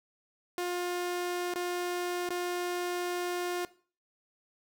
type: tone with dropouts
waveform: sawtooth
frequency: 354.8 Hz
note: F4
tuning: 27 cents sharp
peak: -27 dBFS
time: 0.58-3.65 s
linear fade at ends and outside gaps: 1 ms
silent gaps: 1.538-1.558 / 2.29-2.304 s
effects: noise-tail reverb RT60 0.4 s tail -18 dB re dry